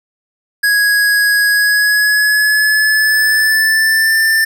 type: tone with pitch glide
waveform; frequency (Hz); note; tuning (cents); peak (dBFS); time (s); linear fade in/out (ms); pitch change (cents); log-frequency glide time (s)
square; 1661.2 to 1780.4; G#6 to A6; 0 to +20; -10; 0.63-4.45; 10; +120; 1.5-4.15
effects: none